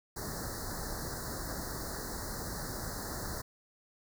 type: band-stop noise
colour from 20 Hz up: pink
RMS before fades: -39 dBFS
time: 0.16-3.42 s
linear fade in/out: 10 ms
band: 1900 to 4100 Hz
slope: 96 dB/octave
effects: none